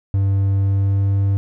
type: tone with pitch glide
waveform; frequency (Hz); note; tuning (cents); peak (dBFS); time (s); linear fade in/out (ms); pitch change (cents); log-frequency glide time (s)
triangle; 98 to 98.74; G2 to G2; 0 to +13; -12; 0.14-1.37; 0; +13; 0.63-1.11
effects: none